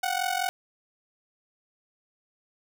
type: ring-modulated tone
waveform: sawtooth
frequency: 740 Hz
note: F#5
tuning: in tune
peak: -19 dBFS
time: 0.03-0.49 s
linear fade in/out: 0 ms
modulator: 22.4 Hz
effects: none